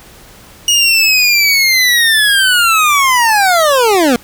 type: linear sweep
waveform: 25% pulse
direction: down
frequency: 2887 to 227.6 Hz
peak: -4 dBFS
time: 0.68-4.16 s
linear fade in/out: 2 ms
effects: pink hiss -39 dBFS RMS until 4.23 s